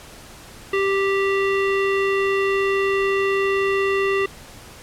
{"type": "tone with low-pass filter", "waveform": "square", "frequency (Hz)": 392, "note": "G4", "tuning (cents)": 0, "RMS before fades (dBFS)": -20, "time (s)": [0.73, 4.26], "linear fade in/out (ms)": 5, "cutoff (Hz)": 2500, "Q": 2.9, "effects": ["pink hiss -42 dBFS RMS until 4.82 s", "low-pass 12000 Hz 12 dB/octave"]}